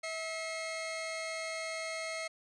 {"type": "tone pair together", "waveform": "sawtooth", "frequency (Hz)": [647.2, 2145], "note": ["E5", "C7"], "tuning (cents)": [-32, 42], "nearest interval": "octave + major sixth", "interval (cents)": 2074, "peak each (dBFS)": [-35, -36], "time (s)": [0.03, 2.28], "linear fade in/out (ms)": 10, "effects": ["resampled to 22050 Hz"]}